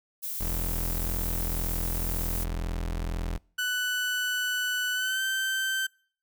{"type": "noise", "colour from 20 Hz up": "violet", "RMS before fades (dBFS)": -34, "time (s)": [0.22, 2.45], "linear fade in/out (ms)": 20}
{"type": "tone", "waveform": "35% pulse", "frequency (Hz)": 42, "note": "E1", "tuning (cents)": 33, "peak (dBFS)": -27, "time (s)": [0.4, 3.38], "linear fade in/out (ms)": 10}
{"type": "tone with pitch glide", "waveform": "30% pulse", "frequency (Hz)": [1490, 1549.7], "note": ["F#6", "G6"], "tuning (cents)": [12, -20], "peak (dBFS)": -24, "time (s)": [3.58, 5.87], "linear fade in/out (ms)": 10, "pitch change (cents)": 68, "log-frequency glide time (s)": [4.93, 5.22]}
{"effects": ["noise-tail reverb RT60 0.5 s tail -26 dB re dry"]}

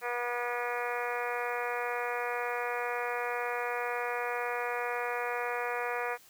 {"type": "harmonic tone", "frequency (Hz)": 242, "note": "B3", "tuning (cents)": -35, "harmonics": [2, 3, 4, 5, 6, 7, 8, 9, 10], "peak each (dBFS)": [-36, -38, -39, -40, -41, -41, -42, -43, -43], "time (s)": [0.01, 6.18], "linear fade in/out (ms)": 50, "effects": ["white hiss -58 dBFS RMS until 6.29 s"]}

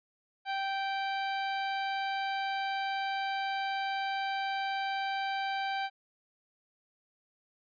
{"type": "tone", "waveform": "sawtooth", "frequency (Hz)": 781, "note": "G5", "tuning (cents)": -7, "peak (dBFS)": -27, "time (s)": [0.45, 5.9], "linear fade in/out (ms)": 50, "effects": ["resampled to 11025 Hz"]}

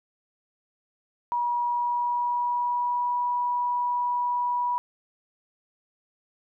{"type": "tone with pitch glide", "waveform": "sine", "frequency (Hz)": [962, 974.3], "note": ["B5", "B5"], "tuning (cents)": [-46, -24], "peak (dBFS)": -23, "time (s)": [1.32, 4.78], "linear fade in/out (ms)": 0, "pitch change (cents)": 22, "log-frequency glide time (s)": [1.62, 3.17], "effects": []}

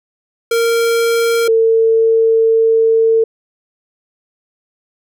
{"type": "tone pair in turn", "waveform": ["square", "sine"], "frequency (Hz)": [462.9, 450.2], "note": ["A#4", "A4"], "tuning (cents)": [-12, 40], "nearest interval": "unison", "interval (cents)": 48, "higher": "first", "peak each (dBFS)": [-12, -8], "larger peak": "second", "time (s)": [[0.51, 1.48], [1.48, 3.24]], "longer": "second", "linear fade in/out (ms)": 5, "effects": []}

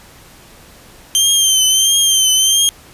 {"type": "tone with vibrato", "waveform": "20% pulse", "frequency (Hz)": 3136, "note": "G7", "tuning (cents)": 0, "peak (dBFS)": -4, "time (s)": [1.15, 2.69], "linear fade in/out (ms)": 0, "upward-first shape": "triangle", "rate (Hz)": 1.5, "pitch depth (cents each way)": 64, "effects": ["pink hiss -42 dBFS RMS until 2.93 s", "resampled to 32000 Hz"]}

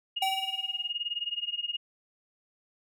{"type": "tone with tremolo", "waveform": "sine", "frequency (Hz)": 2858, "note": "F7", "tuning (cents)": 39, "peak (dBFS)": -27, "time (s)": [0.16, 1.77], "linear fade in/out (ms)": 10, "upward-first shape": "sine", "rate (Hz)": 19, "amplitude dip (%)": 90}
{"type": "tone with exponential decay", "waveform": "square", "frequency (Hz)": 768, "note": "G5", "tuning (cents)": -36, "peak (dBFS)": -25, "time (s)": [0.22, 0.91], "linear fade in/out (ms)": 5, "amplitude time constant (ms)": 150}
{"effects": []}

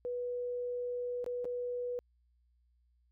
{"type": "tone with dropouts", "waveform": "sine", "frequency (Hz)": 490, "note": "B4", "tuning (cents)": -14, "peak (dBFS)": -34, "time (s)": [0.05, 1.99], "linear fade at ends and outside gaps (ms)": 0, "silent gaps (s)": [[1.243, 1.263], [1.445, 1.453]], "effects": ["added 60 Hz sine -68 dBFS peak until 3.11 s"]}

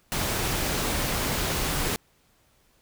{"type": "noise", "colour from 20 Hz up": "pink", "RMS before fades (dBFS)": -27, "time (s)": [0.12, 1.96], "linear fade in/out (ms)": 0, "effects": ["pink hiss -64 dBFS RMS until 2.81 s"]}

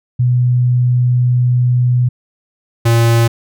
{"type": "tone pair in turn", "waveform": ["sine", "square"], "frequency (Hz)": [123.8, 116.09], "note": ["B2", "A#2"], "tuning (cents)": [5, -7], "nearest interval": "minor second", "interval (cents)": 112, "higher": "first", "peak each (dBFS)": -9, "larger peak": "neither", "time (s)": [[0.19, 2.09], [2.85, 3.28]], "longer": "first", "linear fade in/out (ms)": 10, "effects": []}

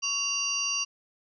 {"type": "tone cluster", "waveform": "sine", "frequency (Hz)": [1122, 2783, 4640, 5780], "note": ["C#6", "F7", "D8", "F#8"], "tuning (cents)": [21, -7, -22, -41], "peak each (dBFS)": [-39, -31, -32, -30], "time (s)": [0.02, 0.85], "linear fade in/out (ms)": 20, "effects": []}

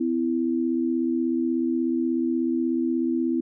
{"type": "tone pair together", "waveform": "sine", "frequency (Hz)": [254.8, 331.3], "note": ["C4", "E4"], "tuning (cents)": [-46, 9], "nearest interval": "perfect fourth", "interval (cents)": 455, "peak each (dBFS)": -24, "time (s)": [0, 3.41], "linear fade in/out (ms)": 10, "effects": []}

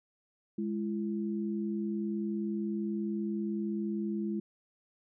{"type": "tone pair together", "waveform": "sine", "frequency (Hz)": [207.7, 338.1], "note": ["G#3", "E4"], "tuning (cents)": [0, 44], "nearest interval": "minor sixth", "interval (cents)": 844, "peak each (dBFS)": [-32, -36], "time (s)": [0.58, 4.4], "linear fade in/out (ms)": 5, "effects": []}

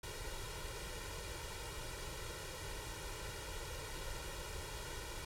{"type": "noise with comb filter", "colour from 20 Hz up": "pink", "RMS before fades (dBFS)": -45, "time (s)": [0.03, 5.25], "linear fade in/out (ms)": 5, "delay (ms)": 2.1, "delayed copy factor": 0.85, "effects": ["low-pass 11000 Hz 12 dB/octave"]}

